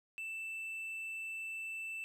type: tone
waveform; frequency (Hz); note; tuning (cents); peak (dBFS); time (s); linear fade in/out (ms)
triangle; 2654; E7; +11; -38; 0.18-2.04; 0
effects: none